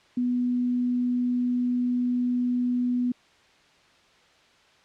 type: tone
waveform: sine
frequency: 246.4 Hz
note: B3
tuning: 4 cents flat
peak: -22 dBFS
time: 0.17-3.12 s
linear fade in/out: 5 ms
effects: white hiss -58 dBFS RMS until 4.84 s + low-pass 4000 Hz 12 dB/octave